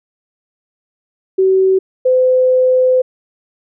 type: tone pair in turn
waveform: sine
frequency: 379.8 / 510.8 Hz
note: F#4 / C5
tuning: +45 / -42 cents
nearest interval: perfect fourth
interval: 513 cents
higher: second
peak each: -8 dBFS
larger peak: neither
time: 1.38-1.79 / 2.05-3.02 s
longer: second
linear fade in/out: 10 ms
effects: none